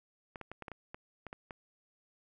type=clicks; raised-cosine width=0.5 ms; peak=-28 dBFS; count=10; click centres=0.358 / 0.413 / 0.516 / 0.623 / 0.682 / 0.717 / 0.945 / 1.267 / 1.329 / 1.508 s; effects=none